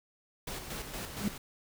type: noise with tremolo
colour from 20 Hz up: pink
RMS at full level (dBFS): -39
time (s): 0.47-1.38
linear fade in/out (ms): 5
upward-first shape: square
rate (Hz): 4.3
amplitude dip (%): 45
type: tone with exponential growth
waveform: sine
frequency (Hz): 204.9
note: G#3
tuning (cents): -23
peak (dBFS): -24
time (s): 1.13-1.28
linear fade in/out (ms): 2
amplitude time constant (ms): 31
effects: none